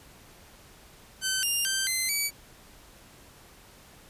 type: tone with pitch steps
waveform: 10% pulse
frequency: 1535 / 2804 / 1561 / 2063 / 2281 Hz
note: G6 / F7 / G6 / C7 / C#7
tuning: -37 / +6 / -8 / -25 / +49 cents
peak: -17 dBFS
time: 1.21-2.31 s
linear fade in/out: 50 ms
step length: 220 ms
effects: pink hiss -53 dBFS RMS until 4.09 s + resampled to 32000 Hz